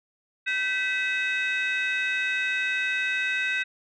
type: tone cluster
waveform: sine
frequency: 1537 / 1977 / 2575 / 3758 Hz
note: G6 / B6 / E7 / A#7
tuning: -35 / +1 / -41 / +13 cents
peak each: -27 / -29 / -27 / -34 dBFS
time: 0.46-3.64 s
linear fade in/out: 20 ms
effects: tanh soft clip ceiling -18 dBFS